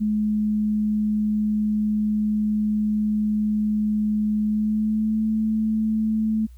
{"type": "tone with pitch glide", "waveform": "sine", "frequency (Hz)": [212.2, 218.3], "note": ["G#3", "A3"], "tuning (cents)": [38, -13], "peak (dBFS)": -19, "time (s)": [0, 6.47], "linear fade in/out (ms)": 20, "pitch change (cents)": 49, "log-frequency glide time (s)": [4.45, 5.23], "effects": ["added 60 Hz sine -41 dBFS peak until 6.57 s", "white hiss -64 dBFS RMS until 6.57 s"]}